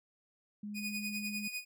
sine tone, 207.7 Hz, G#3, in tune, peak -39 dBFS, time 0.63-1.48 s, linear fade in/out 5 ms
sawtooth tone with tremolo, 2477 Hz, D#7, 8 cents flat, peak -32 dBFS, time 0.74-1.65 s, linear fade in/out 50 ms, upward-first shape sine, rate 10 Hz, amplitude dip 65%
effects none

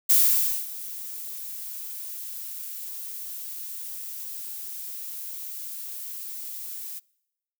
violet noise with ADSR envelope, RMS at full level -17 dBFS, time 0.09-7 s, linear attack 13 ms, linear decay 550 ms, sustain -19 dB, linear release 22 ms, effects noise-tail reverb RT60 0.9 s tail -26 dB re dry

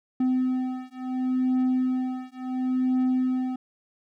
triangle beating tone pair, 255.6 / 256.31 Hz, C4 / C4, -40 / -36 cents, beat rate 0.71 Hz, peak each -24 dBFS, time 0.2-3.56 s, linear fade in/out 5 ms, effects none

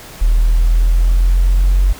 sine exponential sweep, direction up, 39.36 to 46.25 Hz, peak -7 dBFS, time 0.21-1.93 s, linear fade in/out 10 ms, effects tanh soft clip ceiling -4 dBFS + pink hiss -35 dBFS RMS until 1.99 s

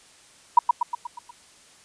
sine tone with echo, 962 Hz, B5, 46 cents flat, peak -8 dBFS, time 0.57-0.59 s, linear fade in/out 5 ms, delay 120 ms, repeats 6, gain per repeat -5 dB, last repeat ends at 1.31 s, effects white hiss -53 dBFS RMS until 1.84 s + resampled to 22050 Hz

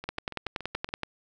two click trains, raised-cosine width 0.3 ms, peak -14 / -23 dBFS, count 11 / 7, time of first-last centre 0.09-1.033 / 0.04-0.89 s, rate 10.6 / 7.06 Hz, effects none

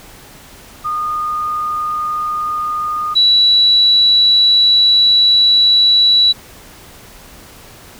sine tone pair in turn, 1225 / 3931 Hz, D#6 / B7, -27 / -9 cents, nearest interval octave + minor sixth, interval 2018 cents, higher second, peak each -16 / -7 dBFS, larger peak second, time 0.84-3.15 / 3.15-6.33 s, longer second, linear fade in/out 20 ms, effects pink hiss -39 dBFS RMS until 7.99 s

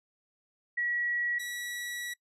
sine / sawtooth tone pair in turn, 1924 / 1936.3 Hz, B6 / B6, -46 / -35 cents, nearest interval unison, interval 11 cents, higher second, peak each -28 / -32 dBFS, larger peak first, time 0.77-1.39 / 1.39-2.14 s, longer second, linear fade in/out 10 ms, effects noise-tail reverb RT60 0.1 s tail -22 dB re dry + resampled to 32000 Hz

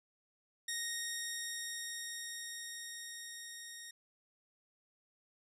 10% pulse tone with level ramp, 1864.7 Hz, A#6, in tune, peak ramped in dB -27 to -38 dBFS, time 0.68-3.91 s, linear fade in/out 5 ms, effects low-pass 12000 Hz 12 dB/octave

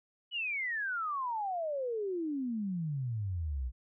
sine exponential sweep, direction down, 2994 to 58.27 Hz, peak -32 dBFS, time 0.31-3.72 s, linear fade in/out 50 ms, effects none

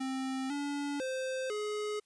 square tone with pitch steps, 263.7 / 286.1 / 521 / 420.8 Hz, C4 / D4 / C5 / G#4, +14 / -45 / -7 / +23 cents, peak -34 dBFS, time 0-2 s, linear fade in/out 10 ms, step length 500 ms, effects white hiss -75 dBFS RMS until 2.05 s + resampled to 22050 Hz

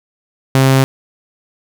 sawtooth tone, 133.4 Hz, C3, 34 cents sharp, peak -4 dBFS, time 0.55-0.84 s, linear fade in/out 0 ms, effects none

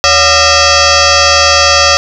sine tone with frequency modulation, 2007 Hz, B6, 27 cents sharp, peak -4 dBFS, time 0.04-1.97 s, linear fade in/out 0 ms, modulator 643 Hz, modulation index 5.9, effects none

